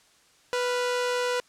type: tone pair together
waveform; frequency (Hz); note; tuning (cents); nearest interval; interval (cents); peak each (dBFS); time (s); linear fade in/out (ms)
sawtooth; 493.5 / 1395.8; B4 / F6; -1 / -1; octave + tritone; 1800; -21 / -33; 0.53-1.4; 0
effects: white hiss -60 dBFS RMS until 1.48 s + low-pass 8000 Hz 12 dB/octave